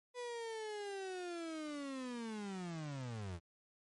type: linear sweep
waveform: 35% pulse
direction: down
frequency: 496.7 to 80.8 Hz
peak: -40 dBFS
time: 0.14-3.4 s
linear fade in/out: 50 ms
effects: low-pass 10000 Hz 12 dB/octave + MP3 48 kbps